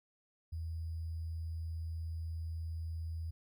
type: tone with sample-and-hold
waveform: sine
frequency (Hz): 81.6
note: E2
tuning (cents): -17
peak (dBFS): -37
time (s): 0.52-3.31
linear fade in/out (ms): 10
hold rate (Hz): 4900
effects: none